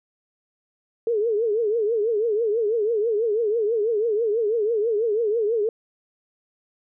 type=tone with vibrato; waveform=sine; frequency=440 Hz; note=A4; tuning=in tune; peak=-19 dBFS; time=1.07-5.69 s; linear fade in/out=2 ms; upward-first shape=triangle; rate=6.1 Hz; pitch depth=160 cents each way; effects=none